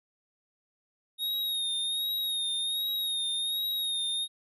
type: tone with vibrato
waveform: square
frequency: 3729 Hz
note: A#7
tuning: in tune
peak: -29 dBFS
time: 1.18-4.28 s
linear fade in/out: 50 ms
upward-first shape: sine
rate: 1.3 Hz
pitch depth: 44 cents each way
effects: none